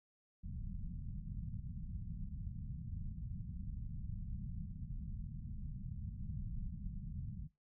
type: low-pass noise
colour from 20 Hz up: pink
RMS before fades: -44 dBFS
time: 0.43-7.48 s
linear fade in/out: 20 ms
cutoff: 200 Hz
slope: 48 dB/octave
effects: noise-tail reverb RT60 0.2 s tail -19 dB re dry